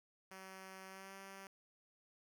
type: tone with pitch glide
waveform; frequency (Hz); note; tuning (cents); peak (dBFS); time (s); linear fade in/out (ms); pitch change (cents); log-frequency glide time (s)
5% pulse; 190 to 194.33; F#3 to G3; +46 to -15; -40; 0.31-1.47; 2; +39; 0.87-1.13
effects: none